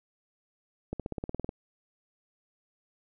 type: accelerating click train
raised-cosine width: 2 ms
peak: -20 dBFS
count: 11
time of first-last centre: 0.93-1.491 s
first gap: 67 ms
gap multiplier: 0.96
effects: none